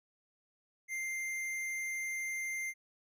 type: tone with hard clipping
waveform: triangle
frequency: 2096 Hz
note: C7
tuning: 2 cents sharp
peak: -37 dBFS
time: 0.88-2.74 s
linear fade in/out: 50 ms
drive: 15 dB
effects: none